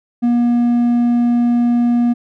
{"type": "tone with hard clipping", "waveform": "sine", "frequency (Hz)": 239.3, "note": "A#3", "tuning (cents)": 46, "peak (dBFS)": -12, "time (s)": [0.22, 2.14], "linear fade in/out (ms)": 20, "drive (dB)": 3, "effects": []}